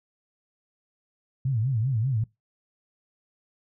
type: tone with vibrato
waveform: sine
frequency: 121.3 Hz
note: B2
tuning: 31 cents flat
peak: -22 dBFS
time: 1.45-2.24 s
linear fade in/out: 5 ms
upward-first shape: sine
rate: 5.1 Hz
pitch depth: 220 cents each way
effects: noise-tail reverb RT60 0.2 s tail -23 dB re dry